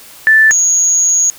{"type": "tone pair in turn", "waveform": "sine", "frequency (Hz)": [1760, 6664], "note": ["A6", "G#8"], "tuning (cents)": [0, 5], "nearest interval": "octave + major seventh", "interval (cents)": 2305, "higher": "second", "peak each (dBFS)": [-4, -8], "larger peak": "first", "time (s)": [[0.27, 0.51], [0.51, 1.3]], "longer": "second", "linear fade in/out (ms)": 0, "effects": ["white hiss -37 dBFS RMS until 1.38 s"]}